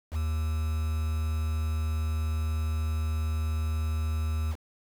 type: tone with quantisation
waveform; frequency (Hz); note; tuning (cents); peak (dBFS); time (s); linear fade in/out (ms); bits
triangle; 78.4; D#2; +14; -24; 0.11-4.56; 50; 7
effects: none